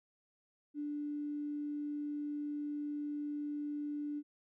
triangle tone with tanh clipping, 293.7 Hz, D4, in tune, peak -36 dBFS, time 0.74-4.23 s, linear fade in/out 50 ms, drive 3 dB, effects none

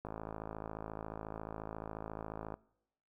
click train, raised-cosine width 1 ms, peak -28 dBFS, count 136, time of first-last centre 0.05-2.541 s, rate 54.2 Hz, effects noise-tail reverb RT60 0.8 s tail -22 dB re dry

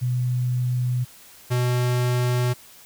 sine / square tone pair in turn, 124.6 / 123.67 Hz, B2 / B2, +16 / +3 cents, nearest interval unison, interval 13 cents, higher first, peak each -20 / -20 dBFS, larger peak neither, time 0.01-1.05 / 1.5-2.54 s, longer neither, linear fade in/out 20 ms, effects white hiss -48 dBFS RMS until 2.85 s

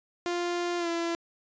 sawtooth tone with pitch glide, 349.2 to 337.3 Hz, F4 to E4, 0 to +40 cents, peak -24 dBFS, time 0.26-1.15 s, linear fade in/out 0 ms, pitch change -60 cents, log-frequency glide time 0.78-0.88 s, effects resampled to 16000 Hz

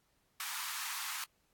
pink high-pass noise, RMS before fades -40 dBFS, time 0.4-1.24 s, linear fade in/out 2 ms, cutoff 930 Hz, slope 48 dB/octave, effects pink hiss -75 dBFS RMS until 1.53 s + AAC 64 kbps

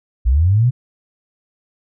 sine linear sweep, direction up, 54 to 130 Hz, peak -10 dBFS, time 0.25-0.71 s, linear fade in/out 20 ms, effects none

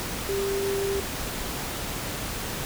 sine tone in noise, 394.4 Hz, G4, 11 cents sharp, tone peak -25 dBFS, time 0.29-1 s, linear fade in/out 0 ms, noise pink, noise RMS -32 dBFS, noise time 0-2.65 s, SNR +4 dB, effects none

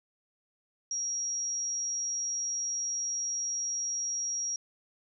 sine tone, 5660 Hz, F8, 22 cents sharp, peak -30 dBFS, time 0.91-4.56 s, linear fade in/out 2 ms, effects none

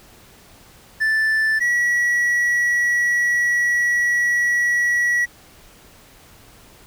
triangle tone pair in turn, 1760 / 1931.2 Hz, A6 / B6, 0 / -39 cents, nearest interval major second, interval 161 cents, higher second, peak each -14 dBFS, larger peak neither, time 1-1.6 / 1.6-5.26 s, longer second, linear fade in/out 20 ms, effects pink hiss -48 dBFS RMS until 6.86 s

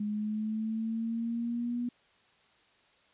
sine linear sweep, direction up, 207.7 to 243.2 Hz, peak -30 dBFS, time 0-1.89 s, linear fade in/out 5 ms, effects white hiss -65 dBFS RMS until 3.13 s + resampled to 8000 Hz

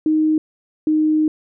sine tone pair in turn, 311.1 / 309.3 Hz, D#4 / D#4, 0 / -10 cents, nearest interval unison, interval 10 cents, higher first, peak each -13 dBFS, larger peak neither, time 0.06-0.38 / 0.87-1.28 s, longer second, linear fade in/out 2 ms, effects none

